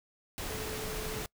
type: tone in noise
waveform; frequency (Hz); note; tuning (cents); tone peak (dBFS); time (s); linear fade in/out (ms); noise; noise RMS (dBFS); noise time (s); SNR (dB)
sine; 433.6; A4; -25; -41; 0.5-1.23; 0; pink; -38; 0.38-1.26; -6
effects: noise-tail reverb RT60 0.1 s tail -24 dB re dry